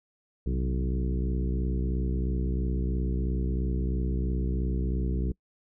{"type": "harmonic tone with a mistuned harmonic", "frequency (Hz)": 63, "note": "B1", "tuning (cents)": 35, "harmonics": [1, 2, 3, 4, 5, 6, 7], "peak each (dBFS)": [-27, -34, -34, -40, -39, -40, -43], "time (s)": [0.46, 5.32], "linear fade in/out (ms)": 5, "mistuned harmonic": 2, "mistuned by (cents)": 90, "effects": ["noise-tail reverb RT60 0.1 s tail -24 dB re dry"]}